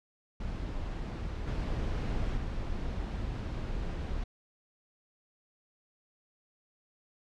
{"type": "noise with level steps", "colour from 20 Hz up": "brown", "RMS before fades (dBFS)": [-36, -32, -35], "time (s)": [0.4, 4.24], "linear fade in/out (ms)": 5, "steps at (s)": [1.47, 2.37], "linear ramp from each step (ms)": 5, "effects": ["low-pass 5000 Hz 12 dB/octave"]}